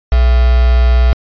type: tone with quantisation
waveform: sine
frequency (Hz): 61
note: B1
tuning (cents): -21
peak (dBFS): -6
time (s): 0.12-1.13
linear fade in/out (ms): 0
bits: 3
effects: resampled to 11025 Hz